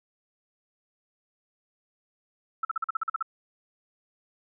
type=tone bursts; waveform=sine; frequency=1318.5 Hz; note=E6; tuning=in tune; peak=-24 dBFS; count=10; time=2.63-3.226 s; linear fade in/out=5 ms; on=20 ms; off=44 ms; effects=none